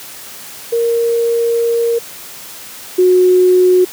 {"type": "tone pair in turn", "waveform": "sine", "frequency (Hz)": [466.2, 365.2], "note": ["A#4", "F#4"], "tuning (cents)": [0, -23], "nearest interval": "major third", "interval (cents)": 423, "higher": "first", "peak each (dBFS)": [-11, -6], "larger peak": "second", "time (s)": [[0.72, 1.99], [2.98, 3.85]], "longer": "first", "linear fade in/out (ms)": 10, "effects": ["white hiss -32 dBFS RMS until 3.92 s", "high-pass 100 Hz 12 dB/octave"]}